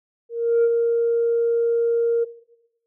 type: tone with ADSR envelope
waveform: sine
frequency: 466.2 Hz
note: A#4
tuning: in tune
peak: -11 dBFS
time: 0.29-2.25 s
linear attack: 350 ms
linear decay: 47 ms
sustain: -5 dB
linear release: 18 ms
effects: noise-tail reverb RT60 0.9 s tail -18 dB re dry + tanh soft clip ceiling -12 dBFS